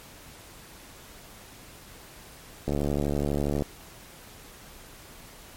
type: click train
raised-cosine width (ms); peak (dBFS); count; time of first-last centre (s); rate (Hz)
2; -14; 69; 2.68-3.622; 72.2
effects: pink hiss -48 dBFS RMS until 5.56 s + MP3 64 kbps